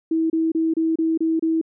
sine tone bursts, 323.8 Hz, E4, 31 cents flat, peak -17 dBFS, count 7, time 0.11-1.614 s, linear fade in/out 5 ms, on 190 ms, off 29 ms, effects none

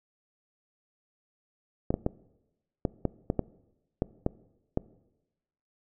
clicks, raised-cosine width 2 ms, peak -12 dBFS, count 10, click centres 1.905 / 1.941 / 2.064 / 2.852 / 3.053 / 3.301 / 3.393 / 4.021 / 4.264 / 4.774 s, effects noise-tail reverb RT60 1.0 s tail -21 dB re dry

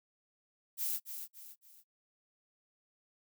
violet noise with echo, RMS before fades -35 dBFS, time 0.77-1 s, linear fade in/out 50 ms, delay 280 ms, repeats 3, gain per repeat -8 dB, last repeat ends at 1.84 s, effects noise-tail reverb RT60 0.1 s tail -23 dB re dry

